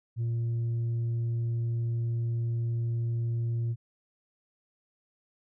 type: tone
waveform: sine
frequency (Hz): 116.54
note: A#2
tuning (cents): 0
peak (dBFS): -24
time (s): 0.16-3.76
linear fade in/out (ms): 50
effects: tanh soft clip ceiling -26 dBFS